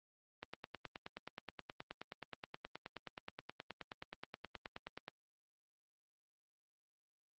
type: click train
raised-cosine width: 0.3 ms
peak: -28 dBFS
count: 45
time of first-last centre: 0.43-5.081 s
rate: 9.46 Hz
effects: high-pass 100 Hz 12 dB/octave + Opus 32 kbps